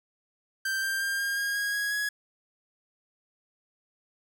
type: tone with pitch steps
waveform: 45% pulse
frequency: 1568 / 1582.6 / 1597.3 / 1612.1 / 1627.1 / 1642.2 / 1657.4 / 1672.8 Hz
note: G6 / G6 / G6 / G6 / G#6 / G#6 / G#6 / G#6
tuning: 0 / +16 / +32 / +48 / -36 / -20 / -4 / +12 cents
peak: -27 dBFS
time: 0.65-2.09 s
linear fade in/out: 5 ms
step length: 180 ms
effects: none